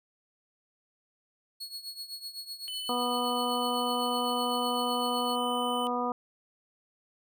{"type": "tone with tremolo", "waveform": "40% pulse", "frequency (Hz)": 4346, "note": "C#8", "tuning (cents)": -35, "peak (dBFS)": -34, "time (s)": [1.6, 5.36], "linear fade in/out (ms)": 10, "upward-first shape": "triangle", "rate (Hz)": 7.9, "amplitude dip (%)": 85}
{"type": "tone", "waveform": "square", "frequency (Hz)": 3009, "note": "F#7", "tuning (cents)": 28, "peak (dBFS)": -36, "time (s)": [2.68, 5.87], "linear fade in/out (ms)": 0}
{"type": "harmonic tone", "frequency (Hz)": 245, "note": "B3", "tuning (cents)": -14, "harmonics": [1, 2, 3, 4, 5], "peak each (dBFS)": [-34, -34, -34, -34, -34], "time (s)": [2.89, 6.12], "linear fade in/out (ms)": 2}
{"effects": []}